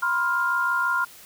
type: tone cluster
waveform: sine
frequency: 983 / 1049 / 1403 Hz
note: B5 / C6 / F6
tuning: -8 / +4 / +8 cents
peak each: -29 / -27 / -22 dBFS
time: 0.02-1.05 s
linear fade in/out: 10 ms
effects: white hiss -47 dBFS RMS until 1.25 s